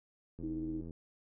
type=click train; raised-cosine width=3 ms; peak=-34 dBFS; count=44; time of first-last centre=0.39-0.908 s; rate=83 Hz
type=tone; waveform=sine; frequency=315.2 Hz; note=D#4; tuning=23 cents sharp; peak=-36 dBFS; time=0.43-0.81 s; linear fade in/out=5 ms
effects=none